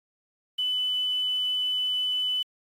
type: tone with quantisation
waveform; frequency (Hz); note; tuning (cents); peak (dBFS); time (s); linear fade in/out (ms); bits
sine; 2998; F#7; +22; -24; 0.58-2.43; 10; 8
effects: AAC 48 kbps